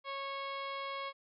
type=harmonic tone with a mistuned harmonic; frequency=550 Hz; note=C#5; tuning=14 cents flat; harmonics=1 / 2 / 3 / 4 / 5 / 6 / 7 / 8 / 9; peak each=-44 / -40 / -54 / -45 / -55 / -49 / -58 / -56 / -60 dBFS; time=0.04-1.13 s; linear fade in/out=50 ms; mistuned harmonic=8; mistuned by=-54 cents; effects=none